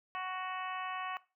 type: harmonic tone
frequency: 371.3 Hz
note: F#4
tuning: 6 cents sharp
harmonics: 2 / 3 / 4 / 5 / 6 / 7 / 8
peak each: -42 / -38 / -48 / -46 / -51 / -47 / -52 dBFS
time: 0.15-1.17 s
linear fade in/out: 0 ms
effects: noise-tail reverb RT60 0.3 s tail -19 dB re dry